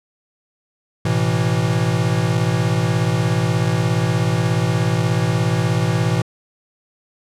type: chord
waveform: square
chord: A suspended second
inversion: none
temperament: equal with one note detuned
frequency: 110 / 126.72 / 164.81 Hz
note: A2 / B2 / E3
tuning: 0 / +45 / 0 cents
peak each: -21 dBFS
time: 1.05-6.22 s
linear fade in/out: 5 ms
effects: low-pass 9000 Hz 12 dB/octave